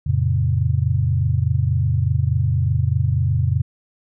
sine tone cluster, 87.8 / 112.6 / 136 Hz, F2 / A2 / C#3, +10 / +40 / -33 cents, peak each -20 dBFS, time 0.06-3.62 s, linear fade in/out 10 ms, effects none

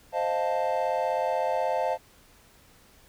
triangle chord, F dominant seventh, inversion second, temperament equal, 523.3 / 622.3 / 698.5 / 880 Hz, C5 / Eb5 / F5 / A5, 0 / 0 / 0 / 0 cents, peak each -28 dBFS, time 0.12-1.98 s, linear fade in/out 50 ms, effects pink hiss -57 dBFS RMS until 3.08 s

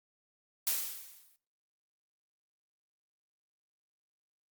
blue noise with exponential decay, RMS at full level -28 dBFS, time 0.67-1.36 s, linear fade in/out 0 ms, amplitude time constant 150 ms, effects noise-tail reverb RT60 0.6 s tail -26 dB re dry + Opus 48 kbps

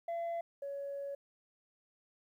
sine tone pair in turn, 678 / 560.4 Hz, E5 / C#5, +49 / +19 cents, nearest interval minor third, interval 330 cents, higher first, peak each -32 / -37 dBFS, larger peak first, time 0.08-0.41 / 0.62-1.15 s, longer second, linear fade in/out 5 ms, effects tanh soft clip ceiling -34 dBFS + 12-bit

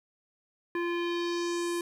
square tone with low-pass filter sweep, 345.2 Hz, F4, 20 cents flat, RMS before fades -31 dBFS, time 0.75-1.81 s, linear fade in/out 2 ms, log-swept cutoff 1900 to 11000 Hz, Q 2, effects 10-bit

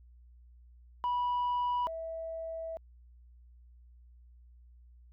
sine tone pair in turn, 979 / 653.4 Hz, B5 / E5, -15 / -15 cents, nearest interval perfect fifth, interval 700 cents, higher first, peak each -26 / -36 dBFS, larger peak first, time 1.04-1.87 / 1.87-2.77 s, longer second, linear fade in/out 0 ms, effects tanh soft clip ceiling -27 dBFS + added 60 Hz sine -54 dBFS peak until 5.12 s

